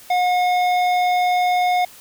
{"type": "tone with hard clipping", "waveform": "triangle", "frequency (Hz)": 722, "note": "F#5", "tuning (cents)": -43, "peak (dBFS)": -17, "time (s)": [0.1, 1.85], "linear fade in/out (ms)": 5, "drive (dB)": 15, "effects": ["white hiss -44 dBFS RMS until 2 s"]}